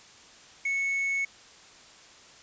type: tone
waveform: triangle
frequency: 2206 Hz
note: C#7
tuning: 9 cents flat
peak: -24 dBFS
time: 0.65-1.25 s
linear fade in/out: 5 ms
effects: white hiss -52 dBFS RMS until 2.42 s + resampled to 16000 Hz